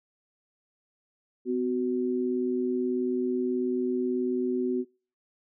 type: tone pair together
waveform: sine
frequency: 252.7 / 371.1 Hz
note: B3 / F#4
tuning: +40 / +5 cents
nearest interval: perfect fifth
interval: 665 cents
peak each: -28 / -27 dBFS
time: 1.45-4.85 s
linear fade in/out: 50 ms
effects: noise-tail reverb RT60 0.4 s tail -26 dB re dry